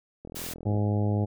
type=click train; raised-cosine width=2 ms; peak=-28 dBFS; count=23; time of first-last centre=0.25-0.774 s; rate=42 Hz
type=noise; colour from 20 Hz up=white; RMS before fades=-37 dBFS; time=0.35-0.54 s; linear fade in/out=10 ms
type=harmonic tone; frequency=103.83 Hz; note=G#2; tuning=in tune; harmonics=1 / 2 / 3 / 4 / 5 / 6 / 7 / 8; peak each=-24 / -30 / -34 / -36 / -38 / -40 / -41 / -42 dBFS; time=0.65-1.26 s; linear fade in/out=20 ms
effects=none